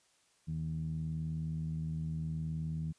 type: tone with low-pass filter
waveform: 15% pulse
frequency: 79.3 Hz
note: D#2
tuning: 33 cents sharp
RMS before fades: -37 dBFS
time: 0.47-2.93 s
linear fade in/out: 20 ms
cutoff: 160 Hz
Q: 3.6
effects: white hiss -70 dBFS RMS until 2.98 s + resampled to 22050 Hz